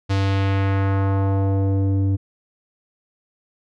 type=tone with low-pass filter sweep; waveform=square; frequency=97.6 Hz; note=G2; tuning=7 cents flat; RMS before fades=-19 dBFS; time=0.09-2.17 s; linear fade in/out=20 ms; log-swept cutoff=5000 to 250 Hz; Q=1.2; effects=none